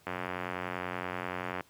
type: click train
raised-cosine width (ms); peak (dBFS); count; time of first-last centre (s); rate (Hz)
0.5; -19; 140; 0.07-1.608; 90.4
effects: pink hiss -62 dBFS RMS until 1.69 s + high-pass 100 Hz 12 dB/octave